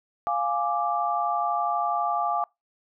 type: chord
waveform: sine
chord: D diminished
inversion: first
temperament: equal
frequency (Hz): 698.5 / 830.6 / 1174.7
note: F5 / Ab5 / D6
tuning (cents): 0 / 0 / 0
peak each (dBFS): -27 / -28 / -27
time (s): 0.27-2.44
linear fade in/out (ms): 0
effects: noise-tail reverb RT60 0.2 s tail -25 dB re dry